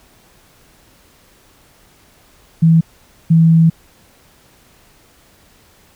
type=tone pair in turn; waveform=sine; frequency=163.6 / 163.6 Hz; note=E3 / E3; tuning=-13 / -13 cents; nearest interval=unison; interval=0 cents; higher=neither; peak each=-6 dBFS; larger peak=neither; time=2.62-2.81 / 3.3-3.7 s; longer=second; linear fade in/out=10 ms; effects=pink hiss -50 dBFS RMS until 5.95 s